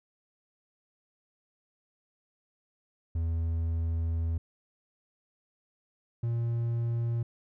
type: tone pair in turn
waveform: triangle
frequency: 82.41 / 117.09 Hz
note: E2 / A#2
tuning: 0 / +8 cents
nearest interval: tritone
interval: 608 cents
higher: second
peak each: -25 dBFS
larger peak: neither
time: 3.15-4.38 / 6.23-7.23 s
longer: first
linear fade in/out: 5 ms
effects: none